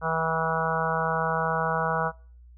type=harmonic tone with a mistuned harmonic; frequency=162.4 Hz; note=E3; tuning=26 cents flat; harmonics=1 / 3 / 4 / 5 / 6 / 7 / 8 / 9; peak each=-32 / -32 / -32 / -32 / -32 / -32 / -32 / -32 dBFS; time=0.01-2.12 s; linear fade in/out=50 ms; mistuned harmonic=5; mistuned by=-16 cents; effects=noise-tail reverb RT60 0.5 s tail -25 dB re dry + added 60 Hz sine -47 dBFS peak until 2.57 s